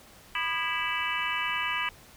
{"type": "harmonic tone with a mistuned harmonic", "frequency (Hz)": 329.6, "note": "E4", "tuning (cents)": 0, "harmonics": [3, 4, 5, 6, 7, 8, 9], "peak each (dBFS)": [-35, -35, -35, -35, -35, -35, -35], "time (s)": [0.35, 1.89], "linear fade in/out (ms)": 2, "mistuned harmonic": 4, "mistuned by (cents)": -140, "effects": ["pink hiss -53 dBFS RMS until 2.16 s"]}